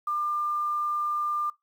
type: tone with quantisation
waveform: sine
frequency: 1197 Hz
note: D6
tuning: 33 cents sharp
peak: -25 dBFS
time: 0.07-1.5 s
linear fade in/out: 5 ms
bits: 9
effects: noise-tail reverb RT60 0.2 s tail -23 dB re dry